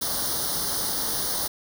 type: noise with comb filter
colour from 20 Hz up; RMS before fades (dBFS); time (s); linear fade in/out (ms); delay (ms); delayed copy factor
white; -27; 0.01-1.48; 10; 0.2; +0.95
effects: none